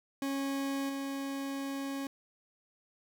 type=tone with level steps; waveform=40% pulse; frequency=274.7 Hz; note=C#4; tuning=16 cents flat; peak=-31 / -34 dBFS; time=0.22-2.07 s; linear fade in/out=2 ms; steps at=0.89 s; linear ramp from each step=5 ms; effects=none